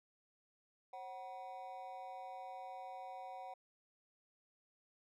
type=tone with amplitude modulation; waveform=triangle; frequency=750 Hz; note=F#5; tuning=23 cents sharp; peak=-40 dBFS; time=0.93-3.54 s; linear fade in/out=5 ms; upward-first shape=sine; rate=213 Hz; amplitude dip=95%; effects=none